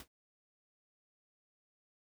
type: noise with exponential decay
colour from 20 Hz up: pink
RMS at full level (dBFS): -44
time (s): 0-0.08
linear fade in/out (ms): 1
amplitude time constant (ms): 17
effects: none